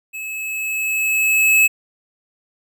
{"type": "tone with level ramp", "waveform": "square", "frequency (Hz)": 2589, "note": "E7", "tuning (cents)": -32, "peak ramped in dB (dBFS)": [-28, -10], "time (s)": [0.13, 1.68], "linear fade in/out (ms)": 20, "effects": []}